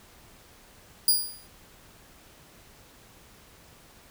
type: tone with exponential decay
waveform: 10% pulse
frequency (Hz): 4856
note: D#8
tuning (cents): -43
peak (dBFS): -9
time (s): 1.08-1.47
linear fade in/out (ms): 2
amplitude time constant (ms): 83
effects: pink hiss -54 dBFS RMS until 4.1 s